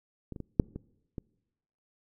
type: clicks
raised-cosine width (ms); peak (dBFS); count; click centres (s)
3; -26 / -29 / -25 / -7 / -25 / -24; 6; 0.323 / 0.362 / 0.403 / 0.598 / 0.76 / 1.182
effects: noise-tail reverb RT60 1.0 s tail -26 dB re dry